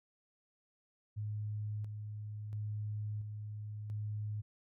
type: tone with tremolo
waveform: sine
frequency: 105.6 Hz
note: G#2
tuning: 29 cents sharp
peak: -36 dBFS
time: 1.16-4.42 s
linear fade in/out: 20 ms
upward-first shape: square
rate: 0.73 Hz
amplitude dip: 40%
effects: none